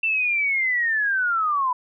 sine linear sweep, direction down, 2687 to 979 Hz, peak -19 dBFS, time 0.03-1.73 s, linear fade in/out 5 ms, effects none

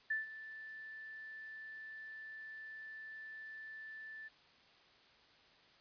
sine tone with ADSR envelope, 1760 Hz, A6, in tune, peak -32 dBFS, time 0.1-4.29 s, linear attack 8 ms, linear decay 150 ms, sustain -15 dB, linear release 19 ms, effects white hiss -65 dBFS RMS until 5.8 s + resampled to 11025 Hz

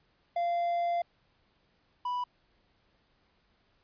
triangle tone pair in turn, 691 / 986.3 Hz, F5 / B5, -19 / -3 cents, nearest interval tritone, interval 616 cents, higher second, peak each -25 / -28 dBFS, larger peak first, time 0.36-1.02 / 2.05-2.24 s, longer first, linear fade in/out 5 ms, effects pink hiss -70 dBFS RMS until 3.83 s + resampled to 11025 Hz

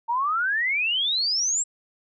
sine exponential sweep, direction up, 906 to 7740 Hz, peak -21 dBFS, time 0.08-1.64 s, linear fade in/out 20 ms, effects none

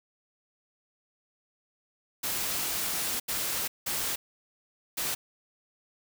white noise bursts at uneven times, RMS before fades -31 dBFS, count 4, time 2.23-3.2 / 3.28-3.68 / 3.86-4.16 / 4.97-5.15 s, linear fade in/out 10 ms, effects none

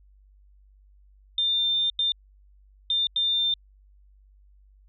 sine tone bursts at uneven times, 3601 Hz, A7, 39 cents sharp, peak -21 dBFS, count 4, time 1.38-1.9 / 1.99-2.12 / 2.9-3.07 / 3.16-3.54 s, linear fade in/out 2 ms, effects added 49 Hz sine -53 dBFS peak until 4.88 s

